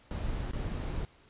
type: noise with dropouts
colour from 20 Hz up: brown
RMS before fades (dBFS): -34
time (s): 0.11-1.05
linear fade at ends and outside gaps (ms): 0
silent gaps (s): 0.511-0.534
effects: pink hiss -61 dBFS RMS until 1.29 s + resampled to 8000 Hz